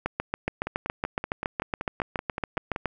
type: two click trains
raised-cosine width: 0.5 ms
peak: -15 / -11 dBFS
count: 13 / 21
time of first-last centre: 0.48-2.761 / 0.06-2.857 s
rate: 5.26 / 7.15 Hz
effects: none